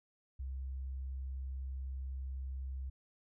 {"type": "tone", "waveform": "sine", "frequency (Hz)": 66, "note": "C2", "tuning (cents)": 16, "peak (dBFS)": -38, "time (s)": [0.39, 2.9], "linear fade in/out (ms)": 10, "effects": []}